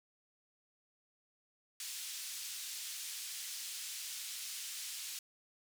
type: band-pass noise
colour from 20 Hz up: white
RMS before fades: -44 dBFS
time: 1.8-5.19 s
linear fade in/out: 2 ms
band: 2800 to 9100 Hz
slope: 12 dB/octave
effects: none